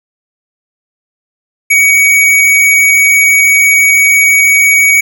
square tone, 2253 Hz, C#7, 28 cents sharp, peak -5 dBFS, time 1.7-5.01 s, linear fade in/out 10 ms, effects none

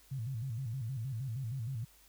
sine tone with vibrato, 122.7 Hz, B2, 11 cents flat, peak -35 dBFS, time 0.11-1.85 s, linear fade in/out 10 ms, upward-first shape square, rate 6.4 Hz, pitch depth 160 cents each way, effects added 50 Hz sine -66 dBFS peak until 2.08 s + white hiss -63 dBFS RMS until 2.08 s

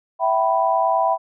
sine chord, E minor, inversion none, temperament equal with one note detuned, 659.3 / 768.3 / 987.8 Hz, E5 / G5 / B5, 0 / -35 / 0 cents, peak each -20 dBFS, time 0.19-1.18 s, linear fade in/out 50 ms, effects none

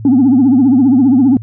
sine tone with vibrato, 261.6 Hz, C4, in tune, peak -4 dBFS, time 0.05-1.37 s, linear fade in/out 2 ms, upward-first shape triangle, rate 15 Hz, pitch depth 200 cents each way, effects tanh soft clip ceiling -3 dBFS + added 110 Hz sine -24 dBFS peak until 1.42 s

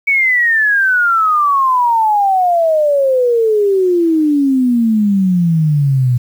sine exponential sweep, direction down, 2263 to 120.3 Hz, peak -9 dBFS, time 0.07-6.18 s, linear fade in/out 10 ms, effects 7-bit

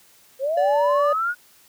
sine linear sweep, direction up, 510 to 1473 Hz, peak -20 dBFS, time 0.39-1.35 s, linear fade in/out 50 ms
triangle tone, 579 Hz, D5, 25 cents flat, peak -16 dBFS, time 0.57-1.13 s, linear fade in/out 5 ms
effects white hiss -54 dBFS RMS until 1.68 s + high-pass 60 Hz 12 dB/octave

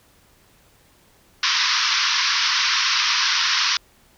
white band-pass noise, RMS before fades -20 dBFS, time 1.43-3.77 s, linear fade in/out 2 ms, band 960 to 5800 Hz, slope 96 dB/octave, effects pink hiss -56 dBFS RMS until 4.17 s

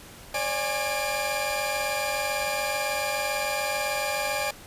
sawtooth tone cluster, 544 / 591 / 825 / 2382 Hz, C#5 / D5 / G#5 / D7, -33 / +11 / -12 / +24 cents, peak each -30 / -27 / -27 / -28 dBFS, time 0.34-4.51 s, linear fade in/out 5 ms, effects pink hiss -46 dBFS RMS until 4.66 s + resampled to 32000 Hz

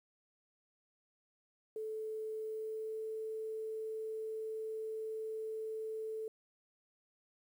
sine tone with pitch glide, 436.2 to 439.2 Hz, A4 to A4, -15 to -3 cents, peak -38 dBFS, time 1.76-6.28 s, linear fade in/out 2 ms, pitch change +12 cents, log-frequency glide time 2.34-2.99 s, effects 11-bit

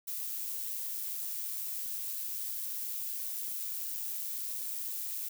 violet noise with amplitude modulation, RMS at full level -36 dBFS, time 0.07-5.29 s, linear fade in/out 10 ms, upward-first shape sine, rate 108 Hz, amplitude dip 30%, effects none

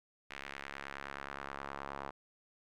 sawtooth tone with band-pass filter sweep, 69.5 Hz, C#2, 5 cents sharp, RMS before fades -45 dBFS, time 0.3-2.11 s, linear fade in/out 10 ms, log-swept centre 2200 to 1000 Hz, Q 1.6, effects none

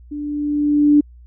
sine tone with level ramp, 293.7 Hz, D4, in tune, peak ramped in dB -25 to -7 dBFS, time 0.11-1.01 s, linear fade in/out 10 ms, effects added 60 Hz sine -40 dBFS peak until 1.26 s

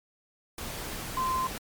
sine tone in noise, 1038 Hz, C6, 14 cents flat, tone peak -26 dBFS, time 1.17-1.47 s, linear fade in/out 2 ms, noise pink, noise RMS -37 dBFS, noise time 0.58-1.58 s, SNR +8 dB, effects MP3 96 kbps

